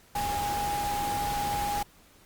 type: tone in noise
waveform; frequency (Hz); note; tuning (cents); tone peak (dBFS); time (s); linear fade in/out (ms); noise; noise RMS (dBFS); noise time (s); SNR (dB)
sine; 820; G#5; -22; -28; 0.15-1.83; 5; pink; -35; 0.15-1.83; +4
effects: pink hiss -58 dBFS RMS until 2.25 s + Opus 48 kbps